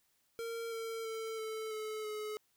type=tone with pitch steps; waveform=square; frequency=460.2 / 453.1 / 446.1 / 439.2 / 432.4 / 425.7 Hz; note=A#4 / A#4 / A4 / A4 / A4 / G#4; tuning=-22 / -49 / +24 / -3 / -30 / +43 cents; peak=-39 dBFS; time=0.39-2.37 s; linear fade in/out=0 ms; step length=330 ms; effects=white hiss -75 dBFS RMS until 2.56 s